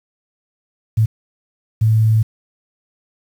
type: tone bursts at uneven times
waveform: sine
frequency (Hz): 110.3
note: A2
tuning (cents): +5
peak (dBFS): -10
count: 2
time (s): 0.97-1.06 / 1.81-2.23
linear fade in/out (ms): 10
effects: 7-bit